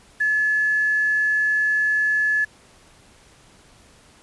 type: tone with quantisation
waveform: sine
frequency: 1715 Hz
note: A6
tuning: 45 cents flat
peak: -17 dBFS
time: 0.2-2.45 s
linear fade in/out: 10 ms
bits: 7
effects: pink hiss -52 dBFS RMS until 4.22 s + resampled to 24000 Hz